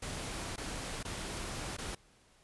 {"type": "noise with dropouts", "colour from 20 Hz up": "pink", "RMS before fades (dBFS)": -40, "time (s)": [0.02, 1.95], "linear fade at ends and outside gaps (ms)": 5, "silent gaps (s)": [[0.561, 0.578], [1.03, 1.049], [1.768, 1.783]], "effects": ["pink hiss -65 dBFS RMS until 2.43 s", "resampled to 24000 Hz"]}